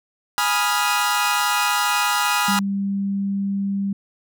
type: chord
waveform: sawtooth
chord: F half-diminished seventh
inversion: first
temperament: equal with one note detuned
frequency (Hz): 830.6 / 980.9 / 1244.5 / 1396.9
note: Ab5 / Cb6 / Eb6 / F6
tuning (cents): 0 / -12 / 0 / 0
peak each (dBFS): -20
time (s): 0.38-2.59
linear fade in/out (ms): 0
type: tone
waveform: sine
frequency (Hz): 197.8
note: G3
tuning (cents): +16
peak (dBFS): -20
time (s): 2.48-3.93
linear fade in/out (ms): 5
effects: none